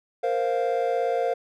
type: chord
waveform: triangle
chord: Bb suspended second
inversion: none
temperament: equal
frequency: 466.2 / 523.3 / 698.5 Hz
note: Bb4 / C5 / F5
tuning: 0 / 0 / 0 cents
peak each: -24 dBFS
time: 0.23-1.34 s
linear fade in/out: 10 ms
effects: tanh soft clip ceiling -12 dBFS